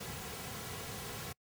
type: noise with comb filter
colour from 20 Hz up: pink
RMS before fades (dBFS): -43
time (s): 0-1.33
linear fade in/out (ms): 10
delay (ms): 3.3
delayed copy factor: -0.55
effects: noise-tail reverb RT60 0.1 s tail -26 dB re dry + high-pass 60 Hz 12 dB/octave